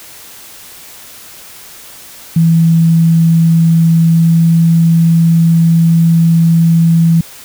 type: tone with pitch glide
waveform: sine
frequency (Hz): 164.81 to 165.76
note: E3 to E3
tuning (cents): 0 to +10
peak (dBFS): -5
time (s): 2.36-7.21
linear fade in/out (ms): 5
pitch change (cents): +10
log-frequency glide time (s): 3.99-4.53
effects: white hiss -34 dBFS RMS until 7.44 s